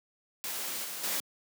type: noise with level steps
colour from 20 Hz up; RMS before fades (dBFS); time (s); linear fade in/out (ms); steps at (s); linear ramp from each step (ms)
white; -36 / -39 / -32; 0.44-1.2; 0; 0.84 / 1.03; 10
effects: high-pass 200 Hz 12 dB/octave